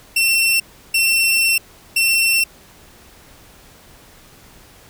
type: tone bursts at uneven times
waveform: sawtooth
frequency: 2704 Hz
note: E7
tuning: 43 cents sharp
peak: -10 dBFS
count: 3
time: 0.16-0.6 / 0.94-1.58 / 1.96-2.44 s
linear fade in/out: 5 ms
effects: pink hiss -46 dBFS RMS until 4.89 s

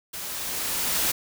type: noise with level ramp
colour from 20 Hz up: white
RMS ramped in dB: -35 to -23 dBFS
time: 0.13-1.12 s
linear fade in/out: 10 ms
effects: none

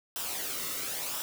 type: noise with flanger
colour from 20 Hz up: white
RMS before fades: -35 dBFS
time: 0.16-1.22 s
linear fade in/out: 0 ms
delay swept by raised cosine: 0.45 to 1.25 ms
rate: 0.96 Hz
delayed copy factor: -0.55
effects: none

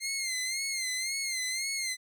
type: tone with vibrato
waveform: 15% pulse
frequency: 2103 Hz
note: C7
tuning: 8 cents sharp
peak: -24 dBFS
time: 0-1.97 s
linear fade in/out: 50 ms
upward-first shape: sine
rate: 1.9 Hz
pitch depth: 73 cents each way
effects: none

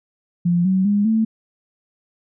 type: tone with pitch steps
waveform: sine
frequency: 173.9 / 188.55 / 204.4 / 221.6 Hz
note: F3 / F#3 / G#3 / A3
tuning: -7 / +33 / -27 / +13 cents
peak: -14 dBFS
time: 0.45-1.25 s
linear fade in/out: 10 ms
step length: 200 ms
effects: none

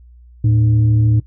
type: tone with frequency modulation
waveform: sine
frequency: 111.9 Hz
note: A2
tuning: 30 cents sharp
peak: -10 dBFS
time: 0.44-1.2 s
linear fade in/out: 5 ms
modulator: 190 Hz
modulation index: 0.39
effects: noise-tail reverb RT60 0.1 s tail -20 dB re dry + added 60 Hz sine -40 dBFS peak until 1.26 s

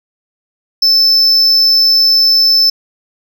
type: tone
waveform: triangle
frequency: 5274 Hz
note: E8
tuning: in tune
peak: -5 dBFS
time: 0.82-2.7 s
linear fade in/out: 5 ms
effects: none

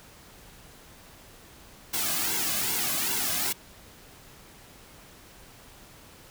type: noise with flanger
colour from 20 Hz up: white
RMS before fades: -28 dBFS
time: 1.93-3.53 s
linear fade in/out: 10 ms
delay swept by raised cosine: 1.6 to 2.2 ms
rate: 2.5 Hz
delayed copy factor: -0.75
effects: pink hiss -51 dBFS RMS until 6.3 s

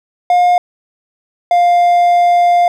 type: tone pair in turn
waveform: triangle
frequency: 712 / 701.4 Hz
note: F5 / F5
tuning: +33 / +7 cents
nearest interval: unison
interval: 26 cents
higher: first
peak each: -5 dBFS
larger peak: neither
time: 0.3-0.58 / 1.51-2.68 s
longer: second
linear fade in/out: 2 ms
effects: none

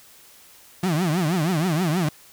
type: tone with vibrato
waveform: 35% pulse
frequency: 168.5 Hz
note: E3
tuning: 38 cents sharp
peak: -18 dBFS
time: 0.83-2.09 s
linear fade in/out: 5 ms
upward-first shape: triangle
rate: 6.3 Hz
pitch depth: 260 cents each way
effects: white hiss -50 dBFS RMS until 2.32 s

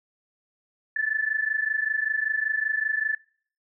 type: tone pair together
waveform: sine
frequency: 1734.8 / 1760 Hz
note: A6 / A6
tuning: -25 / 0 cents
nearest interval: unison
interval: 25 cents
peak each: -26 dBFS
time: 0.96-3.15 s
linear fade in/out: 5 ms
effects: noise-tail reverb RT60 0.5 s tail -22 dB re dry

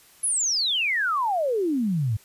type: exponential sweep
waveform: sine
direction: down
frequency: 11175 to 100 Hz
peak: -21 dBFS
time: 0.23-2.17 s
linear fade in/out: 10 ms
effects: white hiss -54 dBFS RMS until 2.24 s + resampled to 32000 Hz

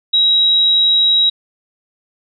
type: tone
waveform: sine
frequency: 3843 Hz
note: B7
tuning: 48 cents flat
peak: -9 dBFS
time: 0.13-1.3 s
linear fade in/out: 10 ms
effects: none

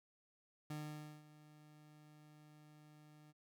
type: tone with ADSR envelope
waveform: 30% pulse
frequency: 151.1 Hz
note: D3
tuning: 50 cents sharp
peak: -40 dBFS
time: 0.7-3.33 s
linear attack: 4 ms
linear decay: 520 ms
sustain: -18 dB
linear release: 32 ms
effects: none

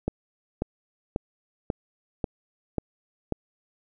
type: click train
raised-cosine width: 2 ms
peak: -12 dBFS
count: 7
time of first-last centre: 0.08-3.323 s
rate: 1.85 Hz
effects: none

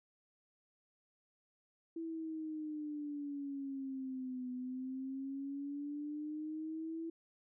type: exponential two-way sweep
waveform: sine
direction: down then up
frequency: 330.8 to 250 to 330.8 Hz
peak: -39 dBFS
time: 1.96-7.1 s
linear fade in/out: 5 ms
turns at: 4.51 s
effects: none

